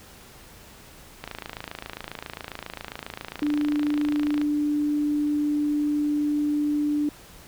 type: click train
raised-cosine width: 0.3 ms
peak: -17 dBFS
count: 88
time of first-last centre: 1.24-4.415 s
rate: 27.4 Hz
type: tone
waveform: sine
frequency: 295.4 Hz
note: D4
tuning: 10 cents sharp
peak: -21 dBFS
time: 3.42-7.09 s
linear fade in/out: 2 ms
effects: pink hiss -48 dBFS RMS until 7.47 s